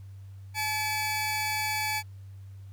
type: tone pair together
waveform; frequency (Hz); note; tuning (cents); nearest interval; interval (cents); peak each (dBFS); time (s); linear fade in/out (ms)
sawtooth; 857.8 / 2293; A5 / D7; -44 / -42; octave + perfect fourth; 1702; -27; 0.54-2.03; 50
effects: added 97 Hz sine -42 dBFS peak until 2.72 s + pink hiss -66 dBFS RMS until 2.72 s